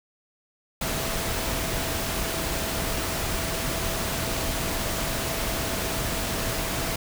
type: tone in noise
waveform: sine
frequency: 659 Hz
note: E5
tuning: 1 cent flat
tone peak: -37 dBFS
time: 0.81-6.96 s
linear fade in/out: 5 ms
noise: pink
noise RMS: -28 dBFS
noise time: 0.81-6.96 s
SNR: -12 dB
effects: none